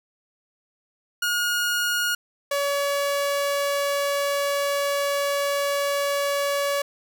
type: tone pair in turn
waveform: sawtooth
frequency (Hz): 1435 / 566.4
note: F6 / C#5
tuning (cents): +47 / +37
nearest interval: octave + major third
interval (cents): 1610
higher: first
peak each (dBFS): -18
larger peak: neither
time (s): 1.22-2.15 / 2.51-6.82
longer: second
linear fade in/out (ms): 5
effects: none